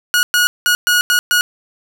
sawtooth tone bursts at uneven times, 1451 Hz, F#6, 34 cents flat, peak -7 dBFS, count 6, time 0.14-0.23 / 0.34-0.47 / 0.66-0.75 / 0.87-1.01 / 1.1-1.19 / 1.31-1.41 s, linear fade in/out 0 ms, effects none

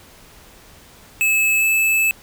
square tone pair in turn, 2600 / 2615 Hz, E7 / E7, -24 / -15 cents, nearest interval unison, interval 9 cents, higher second, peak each -15 dBFS, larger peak neither, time 1.21-1.61 / 1.61-2.11 s, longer second, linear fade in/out 0 ms, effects pink hiss -46 dBFS RMS until 2.22 s

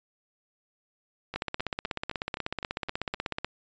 two click trains, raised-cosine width 0.3 ms, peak -20 / -14 dBFS, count 8 / 35, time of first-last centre 1.34-3.144 / 1.36-3.446 s, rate 3.88 / 16.3 Hz, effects resampled to 16000 Hz

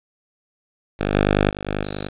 5% pulse tone with level steps, 50.2 Hz, G1, 42 cents sharp, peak -9 / -4 / -18 / -11 / -16 dBFS, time 0.99-2.09 s, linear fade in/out 10 ms, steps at 1.14 / 1.5 / 1.67 / 1.84 s, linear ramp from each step 2 ms, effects resampled to 8000 Hz + 7-bit

